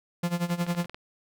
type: tone with tremolo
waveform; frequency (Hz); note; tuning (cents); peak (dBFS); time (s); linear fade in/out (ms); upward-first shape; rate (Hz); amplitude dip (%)
45% pulse; 173.5; F3; -11; -23; 0.23-0.86; 5; sine; 11; 85
type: clicks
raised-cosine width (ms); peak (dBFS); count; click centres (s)
0.3; -23; 9; 0.502 / 0.612 / 0.666 / 0.706 / 0.749 / 0.802 / 0.845 / 0.896 / 0.945
effects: none